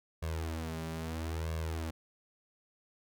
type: tone with flanger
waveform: sawtooth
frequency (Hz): 80.7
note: E2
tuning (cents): -36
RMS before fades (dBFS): -37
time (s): 0.22-1.91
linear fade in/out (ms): 10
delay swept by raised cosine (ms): 1.8 to 5.1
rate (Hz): 0.76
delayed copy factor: +0.8
effects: none